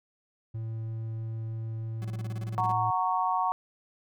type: tone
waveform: triangle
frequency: 112.1 Hz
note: A2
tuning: 33 cents sharp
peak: -30 dBFS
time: 0.54-2.91 s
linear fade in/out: 10 ms
type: tone bursts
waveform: 40% pulse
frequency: 187.7 Hz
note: F#3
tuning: 25 cents sharp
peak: -38 dBFS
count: 13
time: 2.02-2.718 s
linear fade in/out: 0 ms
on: 26 ms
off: 30 ms
type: chord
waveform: sine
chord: F# major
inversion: none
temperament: just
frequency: 740 / 925 / 1110 Hz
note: F#5 / A#5 / C#6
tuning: 0 / -14 / +2 cents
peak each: -29 dBFS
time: 2.58-3.52 s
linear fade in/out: 0 ms
effects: none